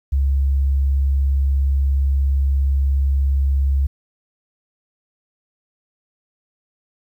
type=tone; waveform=sine; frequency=68.5 Hz; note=C#2; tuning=20 cents flat; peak=-14 dBFS; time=0.12-3.87 s; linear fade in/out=10 ms; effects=9-bit